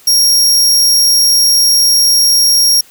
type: tone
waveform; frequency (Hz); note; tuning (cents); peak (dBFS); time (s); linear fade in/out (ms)
sawtooth; 5588; F8; 0; -4; 0.07-2.81; 5
effects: white hiss -43 dBFS RMS until 2.9 s